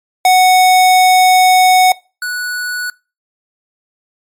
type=tone pair in turn; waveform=square; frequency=740 / 1474 Hz; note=F#5 / F#6; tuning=0 / -7 cents; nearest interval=octave; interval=1193 cents; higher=second; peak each=-6 / -18 dBFS; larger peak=first; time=0.25-1.92 / 2.22-2.9 s; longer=first; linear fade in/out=2 ms; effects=noise-tail reverb RT60 0.3 s tail -22 dB re dry + MP3 64 kbps